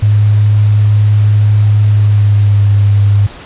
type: tone with pitch glide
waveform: sine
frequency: 104.6 to 101.68 Hz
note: G#2 to G#2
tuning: +13 to -36 cents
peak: -5 dBFS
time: 0.02-3.27 s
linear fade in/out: 10 ms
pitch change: -49 cents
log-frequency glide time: 1.87-2.66 s
effects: pink hiss -31 dBFS RMS until 3.45 s + resampled to 8000 Hz